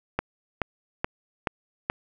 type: click train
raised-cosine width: 0.5 ms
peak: -9 dBFS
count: 5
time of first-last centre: 0.19-1.899 s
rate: 2.34 Hz
effects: none